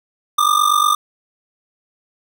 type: ring-modulated tone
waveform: square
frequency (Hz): 1200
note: D6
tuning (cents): +37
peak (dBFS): -10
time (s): 0.38-0.95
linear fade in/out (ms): 5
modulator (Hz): 24.2
effects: none